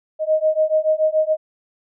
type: beating tone pair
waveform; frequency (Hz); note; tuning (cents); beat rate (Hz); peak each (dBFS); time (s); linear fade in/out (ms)
sine; 621 / 628; D#5 / D#5; -3 / +16; 7; -18; 0.19-1.37; 50
effects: none